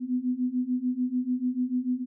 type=beating tone pair; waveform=sine; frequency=246.9 / 253.7 Hz; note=B3 / B3; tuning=0 / +47 cents; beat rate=6.8 Hz; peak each=-29 / -27 dBFS; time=0-2.06 s; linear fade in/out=50 ms; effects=none